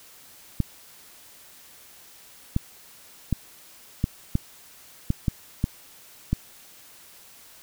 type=clicks; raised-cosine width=5 ms; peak=-9 dBFS; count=9; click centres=0.603 / 2.564 / 3.327 / 4.041 / 4.354 / 5.104 / 5.282 / 5.641 / 6.33 s; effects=white hiss -50 dBFS RMS until 7.62 s